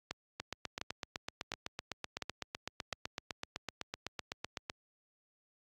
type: two click trains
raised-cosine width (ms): 0.2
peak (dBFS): -20 / -19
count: 35 / 5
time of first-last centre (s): 0.4-4.698 / 0.11-2.927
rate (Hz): 7.91 / 1.42
effects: high-pass 60 Hz 12 dB/octave + Opus 48 kbps